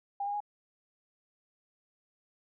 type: tone with pitch steps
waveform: sine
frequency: 802 / 814.6 / 827.4 Hz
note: G5 / G#5 / G#5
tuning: +39 / -34 / -7 cents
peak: -31 dBFS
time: 0.2-0.404 s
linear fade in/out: 5 ms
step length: 68 ms
effects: none